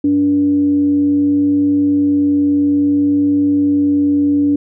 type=tone with frequency modulation; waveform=sine; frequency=288.3 Hz; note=D4; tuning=32 cents flat; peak=-10 dBFS; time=0.04-4.56 s; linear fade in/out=5 ms; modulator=192 Hz; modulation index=0.2; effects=none